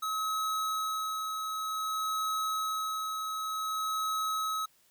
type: tone with tremolo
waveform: square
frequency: 1282 Hz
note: E6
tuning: 49 cents flat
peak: -30 dBFS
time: 0.02-4.66 s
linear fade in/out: 10 ms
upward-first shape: sine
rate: 0.54 Hz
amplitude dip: 35%
effects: white hiss -66 dBFS RMS until 4.9 s